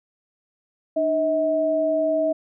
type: tone pair together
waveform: sine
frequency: 301.8 / 640 Hz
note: D4 / D#5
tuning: +47 / +49 cents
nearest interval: octave + minor second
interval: 1302 cents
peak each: -26 / -19 dBFS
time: 0.96-2.33 s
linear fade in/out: 10 ms
effects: none